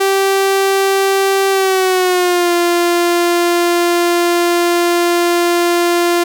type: tone with pitch glide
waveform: sawtooth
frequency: 389.3 to 346.8 Hz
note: G4 to F4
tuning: -12 to -12 cents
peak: -7 dBFS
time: 0-6.24 s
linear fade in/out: 10 ms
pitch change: -200 cents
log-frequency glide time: 1.5-2.53 s
effects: none

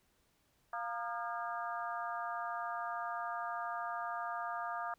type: harmonic tone with a mistuned harmonic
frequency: 233.1 Hz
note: A#3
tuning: in tune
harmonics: 3 / 4 / 5 / 6 / 7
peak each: -41 / -44 / -41 / -47 / -47 dBFS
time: 0.73-4.94 s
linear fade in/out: 2 ms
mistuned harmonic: 5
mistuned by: +66 cents
effects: pink hiss -74 dBFS RMS until 4.98 s

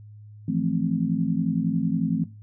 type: chord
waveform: sine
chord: F major seventh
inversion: third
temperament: just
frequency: 163.7 / 174.61 / 218.3 / 261.9 Hz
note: E3 / F3 / A3 / C4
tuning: -12 / 0 / -13 / +2 cents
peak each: -27 dBFS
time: 0.48-2.24 s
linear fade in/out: 5 ms
effects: noise-tail reverb RT60 0.3 s tail -18 dB re dry + added 105 Hz sine -42 dBFS peak until 2.42 s

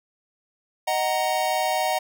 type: chord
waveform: square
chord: D# minor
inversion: none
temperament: just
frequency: 622.3 / 746.7 / 933.4 Hz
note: D#5 / F#5 / A#5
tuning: 0 / +16 / +2 cents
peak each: -27 / -25 / -29 dBFS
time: 0.87-1.99 s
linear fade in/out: 10 ms
effects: none

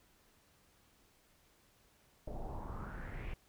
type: noise with low-pass filter sweep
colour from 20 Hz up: brown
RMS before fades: -43 dBFS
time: 2.27-3.34 s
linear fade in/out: 5 ms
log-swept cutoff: 610 to 2600 Hz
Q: 4.4
effects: pink hiss -69 dBFS RMS until 3.48 s

